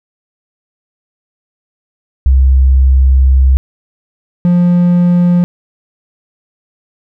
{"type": "tone pair in turn", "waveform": ["sine", "triangle"], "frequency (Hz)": [65.9, 175.93], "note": ["C2", "F3"], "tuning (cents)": [13, 13], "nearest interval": "octave + perfect fourth", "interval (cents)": 1700, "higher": "second", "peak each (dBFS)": [-4, -4], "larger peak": "neither", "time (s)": [[2.26, 3.57], [4.45, 5.44]], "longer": "first", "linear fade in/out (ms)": 0, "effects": []}